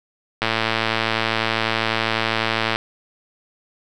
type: click train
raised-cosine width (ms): 0.3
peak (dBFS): -3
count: 263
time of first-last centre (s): 0.42-2.759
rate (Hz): 112
effects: none